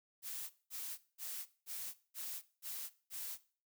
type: noise bursts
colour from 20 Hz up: blue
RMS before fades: -44 dBFS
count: 7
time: 0.22-3.38 s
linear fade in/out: 50 ms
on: 280 ms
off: 200 ms
effects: noise-tail reverb RT60 0.4 s tail -17 dB re dry